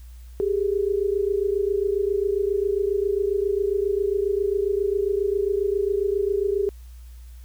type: tone pair together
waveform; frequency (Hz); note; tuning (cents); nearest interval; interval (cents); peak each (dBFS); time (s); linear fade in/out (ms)
sine; 391.7 / 419.1; G4 / G#4; -1 / +16; minor second; 117; -22 / -24; 0.4-6.69; 0
effects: added 60 Hz sine -39 dBFS peak until 7.44 s + white hiss -58 dBFS RMS until 7.44 s